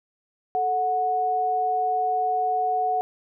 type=tone pair together; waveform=sine; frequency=438.3 / 735 Hz; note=A4 / F#5; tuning=-7 / -12 cents; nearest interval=major sixth; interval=895 cents; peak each=-30 / -21 dBFS; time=0.55-3.01 s; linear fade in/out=0 ms; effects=none